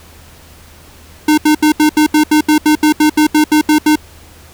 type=tone bursts; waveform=square; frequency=304.5 Hz; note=D#4; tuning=37 cents flat; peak=-7 dBFS; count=16; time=1.28-3.957 s; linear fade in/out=5 ms; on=97 ms; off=75 ms; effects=added 79 Hz sine -41 dBFS peak until 4.53 s + pink hiss -41 dBFS RMS until 4.53 s